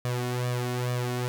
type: tone with flanger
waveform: sawtooth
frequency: 123.47 Hz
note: B2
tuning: in tune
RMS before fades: -29 dBFS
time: 0.05-1.28 s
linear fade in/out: 0 ms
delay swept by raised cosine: 1.7 to 2.8 ms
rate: 2.3 Hz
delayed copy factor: +0.75
effects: none